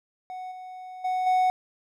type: tone with level steps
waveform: triangle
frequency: 740 Hz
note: F#5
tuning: in tune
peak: -32 / -36 / -22 / -17 dBFS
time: 0.3-1.5 s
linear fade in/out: 0 ms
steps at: 0.51 / 1.04 / 1.26 s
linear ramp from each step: 10 ms
effects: none